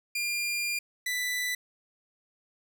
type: tone pair in turn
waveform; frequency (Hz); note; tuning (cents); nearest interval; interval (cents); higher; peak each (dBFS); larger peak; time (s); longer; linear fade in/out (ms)
sawtooth; 2400 / 1985.2; D7 / B6; +37 / +8; minor third; 329; first; -25; neither; 0.15-0.79 / 1.06-1.55; first; 5
effects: none